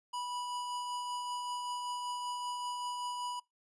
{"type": "tone with tremolo", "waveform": "square", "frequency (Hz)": 981, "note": "B5", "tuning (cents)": -12, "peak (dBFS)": -36, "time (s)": [0.13, 3.4], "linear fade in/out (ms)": 10, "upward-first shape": "triangle", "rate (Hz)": 5.2, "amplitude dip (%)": 30, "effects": ["noise-tail reverb RT60 0.2 s tail -24 dB re dry", "resampled to 24000 Hz"]}